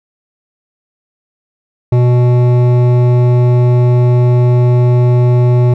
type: tone with hard clipping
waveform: triangle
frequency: 122.9 Hz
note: B2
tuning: 8 cents flat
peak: -8 dBFS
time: 1.92-5.74 s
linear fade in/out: 5 ms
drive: 16 dB
effects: none